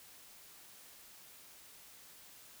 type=silence; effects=white hiss -57 dBFS RMS until 2.6 s